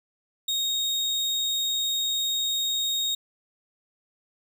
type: tone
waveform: 35% pulse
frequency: 3729 Hz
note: A#7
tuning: in tune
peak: -22 dBFS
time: 0.48-3.15 s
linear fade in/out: 5 ms
effects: none